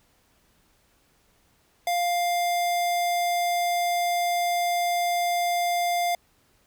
square tone, 700 Hz, F5, 4 cents sharp, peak -23 dBFS, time 1.87-6.15 s, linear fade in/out 2 ms, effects pink hiss -64 dBFS RMS until 6.66 s

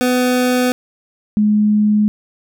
25% pulse / sine tone pair in turn, 250.3 / 210.5 Hz, B3 / G#3, +23 / +24 cents, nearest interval minor third, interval 299 cents, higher first, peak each -9 / -10 dBFS, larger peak first, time 0.01-0.72 / 1.37-2.08 s, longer neither, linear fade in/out 0 ms, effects none

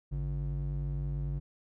triangle ring-modulated tone, 98 Hz, G2, in tune, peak -26 dBFS, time 0.11-1.4 s, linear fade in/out 20 ms, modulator 44.7 Hz, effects none

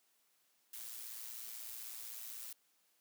blue noise with amplitude modulation, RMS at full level -45 dBFS, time 0.73-2.53 s, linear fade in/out 5 ms, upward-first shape sine, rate 116 Hz, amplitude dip 55%, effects white hiss -75 dBFS RMS until 3 s + high-pass 200 Hz 12 dB/octave

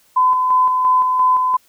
sine tone with tremolo, 1015 Hz, B5, 47 cents sharp, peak -10 dBFS, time 0.16-1.57 s, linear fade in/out 10 ms, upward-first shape square, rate 2.9 Hz, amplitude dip 35%, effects white hiss -55 dBFS RMS until 1.68 s

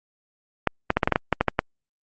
clicks, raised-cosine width 0.5 ms, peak -3 dBFS, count 11, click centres 0.673 / 0.904 / 0.97 / 1.032 / 1.075 / 1.123 / 1.159 / 1.327 / 1.41 / 1.483 / 1.591 s, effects Opus 48 kbps

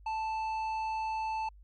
sine tone with tanh clipping, 880 Hz, A5, in tune, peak -33 dBFS, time 0.06-1.49 s, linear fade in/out 5 ms, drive 9 dB, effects added 50 Hz sine -52 dBFS peak until 1.63 s + Opus 48 kbps

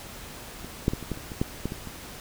clicks, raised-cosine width 3 ms, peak -27 / -8 / -16 / -23 / -16 / -26 / -23 / -11 / -15 / -21 / -26 dBFS, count 11, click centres 0.646 / 0.881 / 0.935 / 1.027 / 1.117 / 1.174 / 1.318 / 1.415 / 1.656 / 1.721 / 1.873 s, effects pink hiss -42 dBFS RMS until 2.2 s

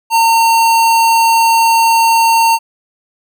square tone, 912 Hz, A#5, 38 cents flat, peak -8 dBFS, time 0.1-2.59 s, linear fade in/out 50 ms, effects none

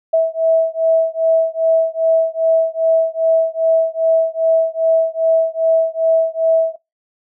sine beating tone pair, 650 / 652.5 Hz, E5 / E5, -24 / -18 cents, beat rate 2.5 Hz, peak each -15 dBFS, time 0.13-6.76 s, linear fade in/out 10 ms, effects noise-tail reverb RT60 0.2 s tail -20 dB re dry

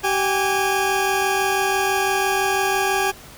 20% pulse tone pair together, 386.6 / 819.2 Hz, G4 / G#5, -24 / -24 cents, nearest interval octave + minor second, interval 1300 cents, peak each -16 dBFS, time 0.03-3.12 s, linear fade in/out 20 ms, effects pink hiss -42 dBFS RMS until 3.37 s

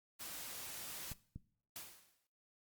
white noise, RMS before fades -47 dBFS, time 0.19-1.14 s, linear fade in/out 20 ms
clicks, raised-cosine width 5 ms, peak -35 dBFS, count 2, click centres 1.117 / 1.36 s
white noise with exponential decay, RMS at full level -46 dBFS, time 1.76-2.27 s, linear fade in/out 0 ms, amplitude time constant 110 ms
effects noise-tail reverb RT60 0.6 s tail -20 dB re dry + Opus 48 kbps

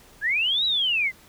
sine linear two-way sweep, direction up then down, 1577 to 3951 to 1984 Hz, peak -20 dBFS, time 0.21-1.12 s, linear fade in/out 50 ms, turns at 0.65 s, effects pink hiss -52 dBFS RMS until 1.28 s

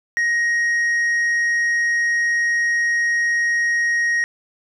sine tone with tanh clipping, 1879 Hz, A#6, 13 cents sharp, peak -17 dBFS, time 0.17-4.24 s, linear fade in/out 0 ms, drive 4 dB, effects none

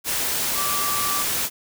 sine tone in noise, 1165 Hz, D6, 14 cents flat, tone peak -26 dBFS, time 0.54-1.25 s, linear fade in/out 50 ms, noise white, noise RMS -24 dBFS, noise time 0.04-1.5 s, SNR -5 dB, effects none

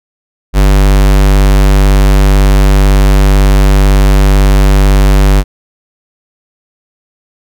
square tone, 49 Hz, G1, in tune, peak -4 dBFS, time 0.53-5.44 s, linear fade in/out 50 ms, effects none

